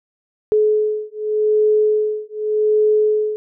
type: beating tone pair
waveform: sine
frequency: 426.4 / 427.25 Hz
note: G#4 / G#4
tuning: +46 / +49 cents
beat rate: 0.85 Hz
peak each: -17 dBFS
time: 0.52-3.36 s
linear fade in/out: 0 ms
effects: none